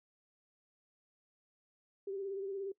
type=tone with vibrato; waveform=sine; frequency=391.6 Hz; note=G4; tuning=2 cents flat; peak=-37 dBFS; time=2.07-2.72 s; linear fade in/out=5 ms; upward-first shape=sine; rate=17 Hz; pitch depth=45 cents each way; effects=noise-tail reverb RT60 0.1 s tail -20 dB re dry